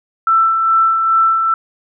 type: tone with tremolo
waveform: sine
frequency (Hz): 1332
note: E6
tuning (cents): +18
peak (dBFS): -8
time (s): 0.27-1.54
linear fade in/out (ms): 2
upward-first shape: sine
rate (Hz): 2.4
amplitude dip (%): 40
effects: none